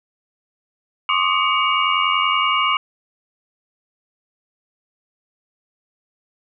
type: tone cluster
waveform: sine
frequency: 1060 / 1151 / 1241 / 2255 / 2840 Hz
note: C6 / D6 / D#6 / C#7 / F7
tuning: +22 / -35 / -5 / +29 / +28 cents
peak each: -22 dBFS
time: 1.09-2.77 s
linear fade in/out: 2 ms
effects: none